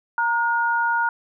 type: tone pair together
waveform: sine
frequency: 930 / 1435.7 Hz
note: A#5 / F6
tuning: -4 / +47 cents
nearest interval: minor sixth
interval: 751 cents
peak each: -21 dBFS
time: 0.18-1.09 s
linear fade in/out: 2 ms
effects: none